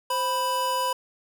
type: tone pair together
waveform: square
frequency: 523.3 / 989.7 Hz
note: C5 / B5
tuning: 0 / +3 cents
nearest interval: major seventh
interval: 1103 cents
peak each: -31 / -25 dBFS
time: 0.1-0.93 s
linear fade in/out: 5 ms
effects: none